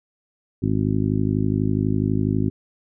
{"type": "harmonic tone", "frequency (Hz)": 52.1, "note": "G#1", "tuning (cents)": 6, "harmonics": [1, 2, 3, 4, 5, 6, 7], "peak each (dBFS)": [-32, -23, -25, -26, -24, -30, -30], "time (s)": [0.62, 2.5], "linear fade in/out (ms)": 10, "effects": []}